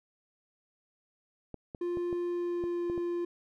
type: clicks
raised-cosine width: 2 ms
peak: -27 dBFS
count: 7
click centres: 1.543 / 1.748 / 1.972 / 2.128 / 2.639 / 2.899 / 2.978 s
type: tone with pitch glide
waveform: triangle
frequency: 350 to 347.2 Hz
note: F4 to F4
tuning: +4 to -10 cents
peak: -28 dBFS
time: 1.81-3.25 s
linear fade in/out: 5 ms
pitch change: -14 cents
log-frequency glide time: 2.3-2.85 s
effects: none